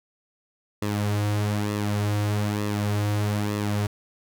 sawtooth tone with flanger, 103.83 Hz, G#2, in tune, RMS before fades -25 dBFS, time 0.82-3.87 s, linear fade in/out 5 ms, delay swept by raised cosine 1.3 to 4.7 ms, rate 1.1 Hz, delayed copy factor -0.6, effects none

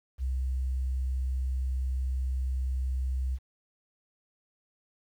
sine tone, 64.7 Hz, C2, 19 cents flat, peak -27 dBFS, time 0.18-3.39 s, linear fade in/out 50 ms, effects 10-bit

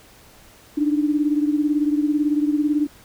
sine beating tone pair, 293.7 / 311.7 Hz, D4 / D#4, 0 / +3 cents, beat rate 18 Hz, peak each -18 / -23 dBFS, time 0.77-2.87 s, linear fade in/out 10 ms, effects pink hiss -49 dBFS RMS until 3.04 s

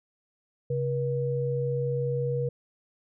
sine tone pair together, 135.1 / 480.5 Hz, C#3 / B4, -44 / -48 cents, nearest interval octave + minor seventh, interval 2196 cents, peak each -28 dBFS, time 0.7-2.49 s, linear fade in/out 5 ms, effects none

